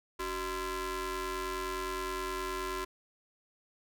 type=ring-modulated tone; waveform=sawtooth; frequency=329.6 Hz; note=E4; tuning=in tune; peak=-27 dBFS; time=0.19-2.85 s; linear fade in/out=10 ms; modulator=704 Hz; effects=none